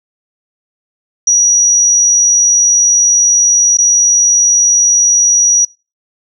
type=tone with dropouts; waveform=sine; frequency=5800 Hz; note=F#8; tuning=35 cents flat; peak=-5 dBFS; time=1.27-5.65 s; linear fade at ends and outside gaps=5 ms; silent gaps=3.772-3.785 s; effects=noise-tail reverb RT60 0.3 s tail -25 dB re dry